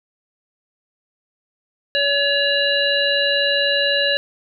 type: harmonic tone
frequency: 566 Hz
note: C#5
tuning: 36 cents sharp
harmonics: 1 / 3 / 5 / 7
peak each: -21 / -21 / -21 / -21 dBFS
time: 1.95-4.17 s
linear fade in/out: 0 ms
effects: none